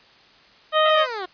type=harmonic tone; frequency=622.3 Hz; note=D#5; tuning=in tune; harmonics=1 / 2 / 3 / 4 / 5 / 6; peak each=-18 / -19 / -26 / -34 / -25 / -31 dBFS; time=0.72-1.07 s; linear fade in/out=50 ms
type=linear sweep; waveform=15% pulse; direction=down; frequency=689 to 350 Hz; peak=-21 dBFS; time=0.85-1.26 s; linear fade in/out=10 ms
effects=white hiss -52 dBFS RMS until 1.33 s + resampled to 11025 Hz